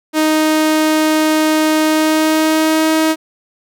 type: tone with pitch glide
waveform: sawtooth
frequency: 311.3 to 316.7 Hz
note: D#4 to D#4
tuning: +1 to +31 cents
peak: -7 dBFS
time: 0.13-3.16 s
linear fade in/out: 50 ms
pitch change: +30 cents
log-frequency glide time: 1.83-2.92 s
effects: none